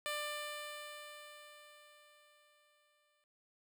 10% pulse tone with exponential decay, 594 Hz, D5, 20 cents sharp, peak -28 dBFS, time 0.06-3.24 s, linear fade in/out 0 ms, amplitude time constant 690 ms, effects none

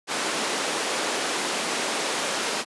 pink band-pass noise, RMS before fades -27 dBFS, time 0.07-2.65 s, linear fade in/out 50 ms, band 310 to 9300 Hz, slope 12 dB/octave, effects high-pass 200 Hz 12 dB/octave + resampled to 24000 Hz

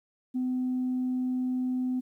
sine tone, 253.9 Hz, B3, 48 cents sharp, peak -25 dBFS, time 0.34-2.01 s, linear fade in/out 20 ms, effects tanh soft clip ceiling -23 dBFS + 11-bit

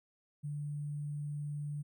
sine tone with sample-and-hold, 146.83 Hz, D3, in tune, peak -36 dBFS, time 0.43-1.83 s, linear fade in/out 20 ms, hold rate 8820 Hz, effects none

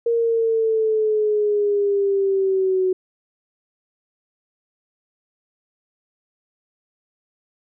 sine exponential sweep, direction down, 468.1 to 370 Hz, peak -16 dBFS, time 0.06-2.93 s, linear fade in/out 5 ms, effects none

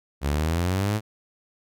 sawtooth exponential sweep, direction up, 68.4 to 110 Hz, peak -18 dBFS, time 0.21-1.01 s, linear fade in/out 50 ms, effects none

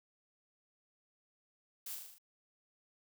blue noise with echo, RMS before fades -44 dBFS, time 1.86-1.95 s, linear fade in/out 5 ms, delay 39 ms, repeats 6, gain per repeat -3 dB, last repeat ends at 2.184 s, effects none

